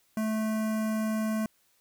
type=tone with notch filter; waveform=square; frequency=218.1 Hz; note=A3; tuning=15 cents flat; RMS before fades=-29 dBFS; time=0.17-1.46 s; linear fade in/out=2 ms; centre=3700 Hz; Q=0.86; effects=white hiss -68 dBFS RMS until 1.8 s